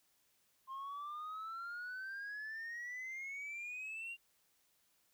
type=exponential sweep; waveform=sine; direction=up; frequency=1054 to 2794 Hz; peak=-40 dBFS; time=0.67-4.17 s; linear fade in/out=50 ms; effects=tanh soft clip ceiling -41 dBFS + white hiss -75 dBFS RMS until 5.13 s